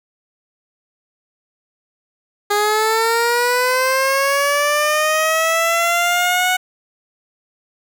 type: linear sweep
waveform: 15% pulse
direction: up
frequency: 409.3 to 740 Hz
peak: -8 dBFS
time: 2.5-6.57 s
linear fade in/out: 10 ms
effects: none